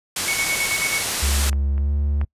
white low-pass noise, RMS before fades -25 dBFS, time 0.16-1.5 s, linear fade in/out 5 ms, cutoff 11000 Hz, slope 24 dB/octave
sine tone with tremolo, 2217 Hz, C#7, in tune, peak -20 dBFS, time 0.28-1.03 s, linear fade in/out 2 ms, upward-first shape square, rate 9.3 Hz, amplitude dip 60%
triangle tone with pitch glide, 69.7 to 72.12 Hz, C#2 to D2, +10 to -31 cents, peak -16 dBFS, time 1.22-2.25 s, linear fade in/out 10 ms, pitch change +59 cents, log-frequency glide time 1.77-1.92 s
clicks, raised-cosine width 0.5 ms, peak -28 / -28 / -19 / -27 / -18 dBFS, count 5, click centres 1.291 / 1.374 / 1.53 / 1.78 / 2.214 s
effects noise-tail reverb RT60 0.1 s tail -26 dB re dry + resampled to 32000 Hz

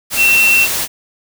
sine tone in noise, 2705 Hz, E7, 44 cents sharp, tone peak -8 dBFS, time 0.16-0.68 s, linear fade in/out 50 ms, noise white, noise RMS -18 dBFS, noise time 0.1-0.88 s, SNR +7 dB, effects none

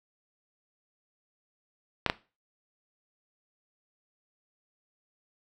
clicks, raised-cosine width 0.3 ms, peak -7 dBFS, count 2, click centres 2.063 / 2.099 s, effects noise-tail reverb RT60 0.3 s tail -18 dB re dry

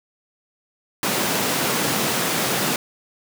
pink high-pass noise, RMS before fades -22 dBFS, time 1.03-2.76 s, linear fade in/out 2 ms, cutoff 150 Hz, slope 24 dB/octave, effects none

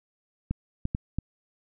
clicks, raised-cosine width 5 ms, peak -15 dBFS, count 4, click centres 0.51 / 0.854 / 0.949 / 1.186 s, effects none

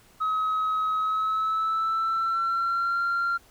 sine tone with pitch glide, 1275 to 1382.4 Hz, D#6 to F6, +42 to -18 cents, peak -21 dBFS, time 0.2-3.38 s, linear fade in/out 20 ms, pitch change +140 cents, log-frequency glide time 0.98-3 s, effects tanh soft clip ceiling -21 dBFS + pink hiss -57 dBFS RMS until 3.5 s

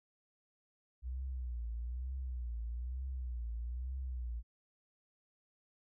sine tone with vibrato, 61.1 Hz, B1, 18 cents flat, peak -37 dBFS, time 1.02-4.43 s, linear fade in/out 50 ms, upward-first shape triangle, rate 1.1 Hz, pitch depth 140 cents each way, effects none

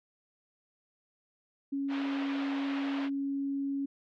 sine tone, 277.2 Hz, C#4, in tune, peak -30 dBFS, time 1.72-3.86 s, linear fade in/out 10 ms
pink band-pass noise, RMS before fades -42 dBFS, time 1.88-3.1 s, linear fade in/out 50 ms, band 490 to 3400 Hz, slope 24 dB/octave
effects none

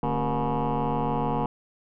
sine tone with frequency modulation, 348.5 Hz, F4, 4 cents flat, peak -21 dBFS, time 0.03-1.46 s, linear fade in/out 2 ms, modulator 124 Hz, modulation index 5.3, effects tanh soft clip ceiling -21 dBFS

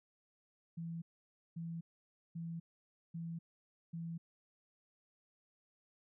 sine tone bursts, 166.6 Hz, E3, 19 cents sharp, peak -40 dBFS, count 5, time 0.77-4.18 s, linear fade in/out 10 ms, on 250 ms, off 540 ms, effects none

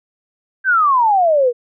sine exponential sweep, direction down, 1600 to 466.2 Hz, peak -10 dBFS, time 0.64-1.53 s, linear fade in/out 50 ms, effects none

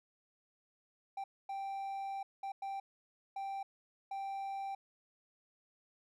triangle tone bursts at uneven times, 784 Hz, G5, in tune, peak -36 dBFS, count 6, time 1.17-1.24 / 1.49-2.23 / 2.43-2.52 / 2.62-2.8 / 3.36-3.63 / 4.11-4.75 s, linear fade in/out 5 ms, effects none

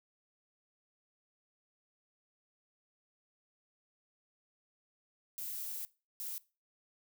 violet noise bursts at uneven times, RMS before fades -41 dBFS, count 2, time 5.38-5.85 / 6.2-6.38 s, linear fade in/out 0 ms, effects noise-tail reverb RT60 0.3 s tail -20 dB re dry

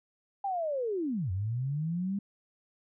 sine linear two-way sweep, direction down then up, 810 to 88.3 to 203.5 Hz, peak -29 dBFS, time 0.44-2.19 s, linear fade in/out 5 ms, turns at 1.31 s, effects none

